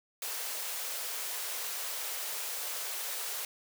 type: high-pass noise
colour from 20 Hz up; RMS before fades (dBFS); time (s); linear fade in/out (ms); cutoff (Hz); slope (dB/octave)
white; -37; 0.22-3.45; 2; 400; 48
effects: none